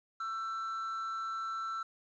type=tone with amplitude modulation; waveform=triangle; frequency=1335 Hz; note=E6; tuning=22 cents sharp; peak=-31 dBFS; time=0.2-1.83 s; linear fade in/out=5 ms; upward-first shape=sine; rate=214 Hz; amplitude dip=45%; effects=resampled to 16000 Hz + 11-bit